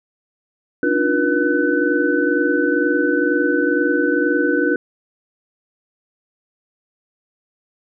sine tone cluster, 284.4 / 306.5 / 355.1 / 481.5 / 1505 Hz, C#4 / D#4 / F4 / B4 / F#6, +45 / -26 / +29 / -44 / +29 cents, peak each -21 dBFS, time 0.83-4.76 s, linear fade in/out 2 ms, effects none

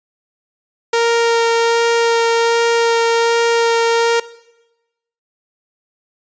sawtooth tone with vibrato, 463.6 Hz, A#4, 10 cents flat, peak -8 dBFS, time 0.93-4.2 s, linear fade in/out 5 ms, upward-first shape sine, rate 1.3 Hz, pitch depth 8 cents each way, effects noise-tail reverb RT60 1.0 s tail -19 dB re dry + resampled to 16000 Hz

